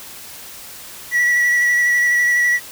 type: tone with vibrato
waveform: triangle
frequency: 1941 Hz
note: B6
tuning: 31 cents flat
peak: -11 dBFS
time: 1.11-2.6 s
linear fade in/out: 50 ms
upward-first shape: square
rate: 12 Hz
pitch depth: 13 cents each way
effects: white hiss -36 dBFS RMS until 2.71 s